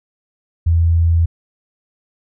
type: tone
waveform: sine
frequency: 83.5 Hz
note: E2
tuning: 23 cents sharp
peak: -10 dBFS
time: 0.66-1.26 s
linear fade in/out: 10 ms
effects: none